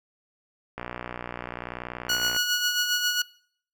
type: click train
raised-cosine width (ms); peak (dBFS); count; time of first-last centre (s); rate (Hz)
0.5; -18; 97; 0.78-2.364; 60.6
type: tone with tremolo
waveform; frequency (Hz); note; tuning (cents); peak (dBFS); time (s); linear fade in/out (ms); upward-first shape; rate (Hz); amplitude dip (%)
15% pulse; 1459; F#6; -25; -15; 2.09-3.22; 5; sine; 7.4; 50
effects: noise-tail reverb RT60 0.6 s tail -23 dB re dry